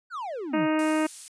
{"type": "exponential sweep", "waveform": "triangle", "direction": "down", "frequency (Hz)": [1568, 130], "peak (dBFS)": -29, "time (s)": [0.1, 0.68], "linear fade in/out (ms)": 50}
{"type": "harmonic tone", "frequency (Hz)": 311.1, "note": "D#4", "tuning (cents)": 0, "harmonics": [1, 2, 3, 4, 5, 6, 7, 8, 9], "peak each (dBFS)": [-23, -29, -33, -35, -37, -39, -40, -41, -42], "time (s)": [0.53, 1.07], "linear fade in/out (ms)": 10}
{"type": "noise", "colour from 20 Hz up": "violet", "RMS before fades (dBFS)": -35, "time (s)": [0.79, 1.28], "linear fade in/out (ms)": 0}
{"effects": ["resampled to 22050 Hz"]}